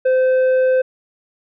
triangle tone with tanh clipping, 516 Hz, C5, 24 cents flat, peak -13 dBFS, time 0.05-0.82 s, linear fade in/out 10 ms, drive 10 dB, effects none

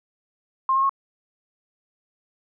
sine tone with pitch steps, 1060 / 1075.4 / 1091.1 Hz, C6 / C6 / C#6, +22 / +47 / -28 cents, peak -17 dBFS, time 0.69-0.894 s, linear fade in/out 2 ms, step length 68 ms, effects none

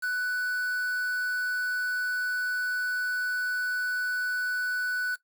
triangle tone with quantisation, 1488 Hz, F#6, 9 cents sharp, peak -24 dBFS, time 0.02-5.16 s, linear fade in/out 20 ms, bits 7, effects noise-tail reverb RT60 0.1 s tail -17 dB re dry

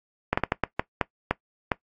slowing click train, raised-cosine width 0.5 ms, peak -6 dBFS, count 9, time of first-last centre 0.33-1.718 s, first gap 45 ms, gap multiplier 1.37, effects noise-tail reverb RT60 0.1 s tail -20 dB re dry + AAC 32 kbps

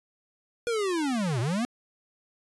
square linear two-way sweep, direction down then up, 485 to 109.7 to 252 Hz, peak -26 dBFS, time 0.67-1.65 s, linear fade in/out 0 ms, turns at 1.4 s, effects resampled to 24000 Hz

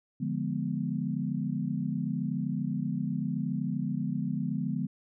sine chord, D diminished seventh, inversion none, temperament equal, 146.83 / 174.61 / 207.7 / 246.9 Hz, D3 / F3 / Ab3 / Cb4, 0 / 0 / 0 / 0 cents, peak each -34 dBFS, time 0.2-4.87 s, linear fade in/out 10 ms, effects none

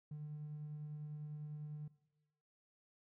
triangle tone with tremolo, 150 Hz, D3, 37 cents sharp, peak -39 dBFS, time 0.11-1.88 s, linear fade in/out 5 ms, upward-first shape triangle, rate 10 Hz, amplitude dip 45%, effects noise-tail reverb RT60 0.9 s tail -20 dB re dry + tanh soft clip ceiling -40 dBFS

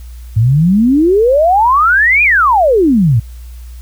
sine exponential two-way sweep, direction up then down, 103.83 to 2489 to 103.83 Hz, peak -6 dBFS, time 0.36-3.2 s, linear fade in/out 10 ms, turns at 2.23 s, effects added 60 Hz sine -27 dBFS peak until 3.81 s + white hiss -46 dBFS RMS until 3.81 s

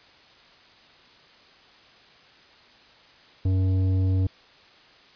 sine tone with tanh clipping, 94 Hz, F#2, 28 cents sharp, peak -21 dBFS, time 3.45-4.27 s, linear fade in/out 5 ms, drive 10 dB, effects white hiss -53 dBFS RMS until 5.15 s + resampled to 11025 Hz

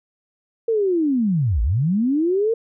sine linear two-way sweep, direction down then up, 466.2 to 50 to 466.2 Hz, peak -16 dBFS, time 0.68-2.54 s, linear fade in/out 5 ms, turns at 1.62 s, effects none

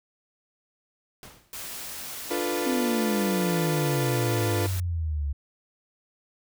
pink noise with exponential decay, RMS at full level -42 dBFS, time 1.23-1.67 s, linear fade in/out 1 ms, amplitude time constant 95 ms
white noise, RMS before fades -37 dBFS, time 1.53-4.8 s, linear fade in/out 2 ms
35% pulse chord, B half-diminished seventh, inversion first, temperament equal, 293.7 / 349.2 / 440 / 493.9 Hz, D4 / F4 / A4 / B4, 0 / 0 / 0 / 0 cents, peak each -31 / -28 / -32 / -30 dBFS, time 2.3-4.67 s, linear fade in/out 10 ms
sine exponential sweep, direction down, 266.7 to 69.1 Hz, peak -25 dBFS, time 2.66-5.33 s, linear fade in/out 10 ms
effects none

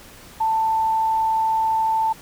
sine tone, 887 Hz, A5, 14 cents sharp, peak -17 dBFS, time 0.4-2.13 s, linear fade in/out 10 ms, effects pink hiss -44 dBFS RMS until 2.21 s

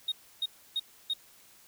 triangle tone bursts, 3729 Hz, A#7, in tune, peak -25 dBFS, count 4, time 0.08-1.136 s, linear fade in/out 5 ms, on 39 ms, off 300 ms, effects tanh soft clip ceiling -23 dBFS + white hiss -58 dBFS RMS until 1.67 s

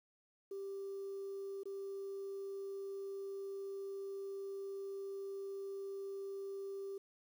sine tone with dropouts, 392.9 Hz, G4, 4 cents sharp, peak -40 dBFS, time 0.51-6.98 s, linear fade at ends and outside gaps 5 ms, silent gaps 1.634-1.655 s, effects tanh soft clip ceiling -38 dBFS + 11-bit

